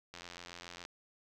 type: click train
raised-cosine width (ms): 0.2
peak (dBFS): -29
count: 63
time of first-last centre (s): 0.14-0.851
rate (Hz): 87.2
effects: none